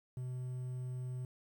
triangle tone with quantisation, 126.4 Hz, B2, 41 cents sharp, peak -36 dBFS, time 0.17-1.25 s, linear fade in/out 2 ms, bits 11, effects none

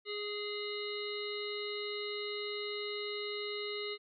harmonic tone with a mistuned harmonic, 414.5 Hz, G#4, 3 cents flat, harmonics 1 / 3 / 5 / 7 / 9 / 10, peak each -39 / -49 / -44 / -46 / -45 / -46 dBFS, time 0.05-3.98 s, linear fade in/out 50 ms, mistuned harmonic 3, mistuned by +17 cents, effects none

